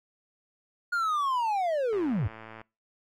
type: linear sweep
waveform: triangle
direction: down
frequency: 1441 to 77.7 Hz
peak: -23 dBFS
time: 0.92-2.28 s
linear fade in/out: 10 ms
type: click train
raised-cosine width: 0.5 ms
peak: -29 dBFS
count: 77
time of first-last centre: 1.93-2.615 s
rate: 111 Hz
effects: noise-tail reverb RT60 0.3 s tail -25 dB re dry